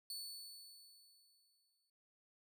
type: tone with exponential decay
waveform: sawtooth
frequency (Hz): 4454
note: C#8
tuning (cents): +7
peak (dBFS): -40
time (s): 0.1-1.9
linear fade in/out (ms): 2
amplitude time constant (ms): 390
effects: none